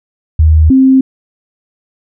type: tone pair in turn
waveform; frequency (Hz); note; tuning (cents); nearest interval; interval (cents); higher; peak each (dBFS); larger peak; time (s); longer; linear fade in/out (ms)
sine; 78.5 / 264; D#2 / C4; +16 / +16; octave + major sixth; 2100; second; -3; neither; 0.39-0.7 / 0.7-1.01; neither; 5
effects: none